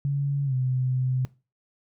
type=tone with pitch glide; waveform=sine; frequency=140.9 to 128.46 Hz; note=C#3 to C3; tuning=+29 to -31 cents; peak=-22 dBFS; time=0.05-1.25 s; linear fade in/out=0 ms; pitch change=-160 cents; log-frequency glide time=0.45-0.54 s; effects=noise-tail reverb RT60 0.3 s tail -20 dB re dry